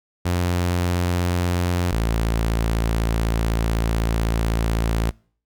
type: tone pair in turn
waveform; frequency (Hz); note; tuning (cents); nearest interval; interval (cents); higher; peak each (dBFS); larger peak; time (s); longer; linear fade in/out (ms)
sawtooth; 88.4 / 55.98; F2 / A1; +22 / +31; minor sixth; 791; first; -15; neither; 0.25-1.92 / 1.92-5.11; second; 10
effects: noise-tail reverb RT60 0.5 s tail -26 dB re dry